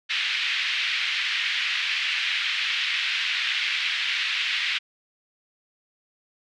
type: band-pass noise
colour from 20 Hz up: pink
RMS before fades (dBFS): -26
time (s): 0.09-4.79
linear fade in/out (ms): 20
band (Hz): 2000 to 3600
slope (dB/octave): 24
effects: none